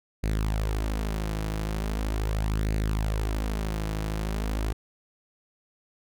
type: tone with flanger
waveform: sawtooth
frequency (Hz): 53.1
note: G#1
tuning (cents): +39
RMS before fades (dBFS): -28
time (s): 0.23-4.73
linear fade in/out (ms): 10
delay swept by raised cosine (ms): 0.45 to 6.15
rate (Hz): 0.4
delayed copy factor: +0.55
effects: none